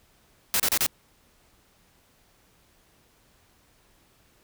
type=noise bursts; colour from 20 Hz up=white; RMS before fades=-23 dBFS; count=4; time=0.54-0.864 s; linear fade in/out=0 ms; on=57 ms; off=32 ms; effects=pink hiss -62 dBFS RMS until 4.43 s